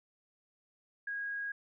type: tone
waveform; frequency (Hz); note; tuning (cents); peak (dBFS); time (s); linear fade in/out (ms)
sine; 1642; G#6; -20; -35; 1.07-1.52; 5
effects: none